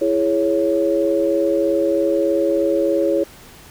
sine chord, C# minor, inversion first, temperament just, 332.6 / 415.8 / 554.4 Hz, E4 / G#4 / C#5, +16 / +2 / 0 cents, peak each -19 / -21 / -18 dBFS, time 0.01-3.24 s, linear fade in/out 10 ms, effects pink hiss -43 dBFS RMS until 3.7 s

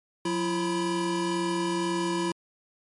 square tone cluster, 179.8 / 339 / 975 Hz, F#3 / E4 / B5, -49 / +49 / -23 cents, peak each -33 / -28 / -34 dBFS, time 0.25-2.32 s, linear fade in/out 5 ms, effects MP3 48 kbps

